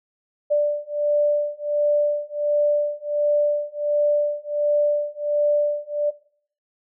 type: beating tone pair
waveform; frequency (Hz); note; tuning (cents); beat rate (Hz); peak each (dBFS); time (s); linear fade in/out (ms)
sine; 588 / 589.4; D5 / D5; +2 / +6; 1.4; -21; 0.5-6.11; 20
effects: noise-tail reverb RT60 0.5 s tail -17 dB re dry